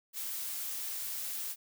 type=noise; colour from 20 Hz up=blue; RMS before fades=-38 dBFS; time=0.13-1.56 s; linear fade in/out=50 ms; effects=none